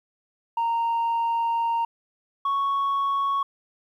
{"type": "tone pair in turn", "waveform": "sine", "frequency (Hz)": [926, 1109.8], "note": ["A#5", "C#6"], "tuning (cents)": [-12, 2], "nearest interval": "minor third", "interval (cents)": 314, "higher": "second", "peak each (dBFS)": -19, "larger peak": "neither", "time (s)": [[0.57, 1.85], [2.45, 3.43]], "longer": "first", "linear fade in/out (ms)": 5, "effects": ["tanh soft clip ceiling -20 dBFS", "10-bit"]}